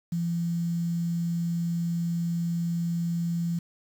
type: tone with quantisation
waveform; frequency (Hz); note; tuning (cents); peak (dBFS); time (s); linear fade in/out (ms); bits
sine; 170; F3; -46; -25; 0.12-3.59; 5; 8
effects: none